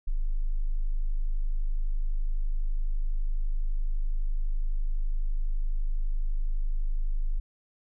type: tone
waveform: sine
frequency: 25.96 Hz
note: G#0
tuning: in tune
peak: -23 dBFS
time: 0.07-7.4 s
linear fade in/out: 10 ms
effects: none